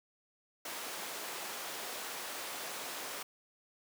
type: high-pass noise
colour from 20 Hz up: pink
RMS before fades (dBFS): -42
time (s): 0.65-3.23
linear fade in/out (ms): 5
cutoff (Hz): 490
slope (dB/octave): 12
effects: none